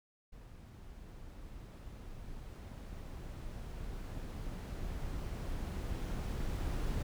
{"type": "noise with level ramp", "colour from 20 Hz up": "brown", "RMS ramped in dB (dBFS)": [-52, -35], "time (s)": [0.32, 7.03], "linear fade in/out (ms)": 10, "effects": []}